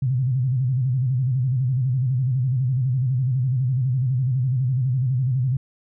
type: tone with vibrato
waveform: sine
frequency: 128.2 Hz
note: C3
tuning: 35 cents flat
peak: -18 dBFS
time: 0.02-5.57 s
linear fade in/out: 5 ms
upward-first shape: square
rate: 12 Hz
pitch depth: 92 cents each way
effects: none